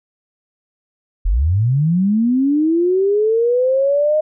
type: linear sweep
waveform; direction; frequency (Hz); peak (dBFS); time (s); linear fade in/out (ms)
sine; up; 37.11 to 622; -12; 1.25-4.21; 10
effects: none